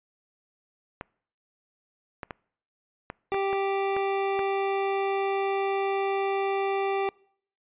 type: clicks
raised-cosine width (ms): 0.5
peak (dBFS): -19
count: 8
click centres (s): 1.011 / 2.232 / 2.308 / 3.101 / 3.344 / 3.53 / 3.966 / 4.392
type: tone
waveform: 25% pulse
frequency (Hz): 392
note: G4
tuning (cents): 0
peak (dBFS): -21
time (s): 3.32-7.09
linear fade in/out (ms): 0
effects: noise-tail reverb RT60 0.6 s tail -25 dB re dry + resampled to 8000 Hz